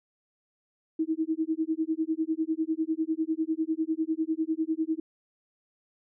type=tone with tremolo; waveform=sine; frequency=319.4 Hz; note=D#4; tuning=45 cents sharp; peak=-22 dBFS; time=0.99-5 s; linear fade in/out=5 ms; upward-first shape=sine; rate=10 Hz; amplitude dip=100%; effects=none